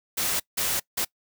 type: noise bursts at uneven times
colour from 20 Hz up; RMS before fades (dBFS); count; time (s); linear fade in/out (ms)
white; -26; 3; 0.17-0.4 / 0.57-0.8 / 0.97-1.05; 10
effects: noise-tail reverb RT60 0.1 s tail -23 dB re dry